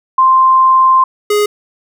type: tone pair in turn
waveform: sine / square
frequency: 1046.5 / 416.2 Hz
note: C6 / G#4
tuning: 0 / +4 cents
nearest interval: octave + major third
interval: 1596 cents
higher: first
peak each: -5 / -10 dBFS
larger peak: first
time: 0.18-1.04 / 1.3-1.46 s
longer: first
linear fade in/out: 5 ms
effects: none